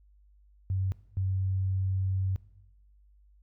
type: tone bursts at uneven times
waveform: sine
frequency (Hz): 95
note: F#2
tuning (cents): +46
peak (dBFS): -26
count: 2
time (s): 0.7-0.92 / 1.17-2.36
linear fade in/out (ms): 0
effects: noise-tail reverb RT60 0.9 s tail -19 dB re dry + added 50 Hz sine -57 dBFS peak until 3.42 s